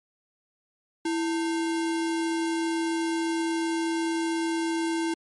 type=tone with sample-and-hold; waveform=sine; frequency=329.6 Hz; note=E4; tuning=in tune; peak=-24 dBFS; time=1.05-5.14 s; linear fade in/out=5 ms; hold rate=1225 Hz; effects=MP3 48 kbps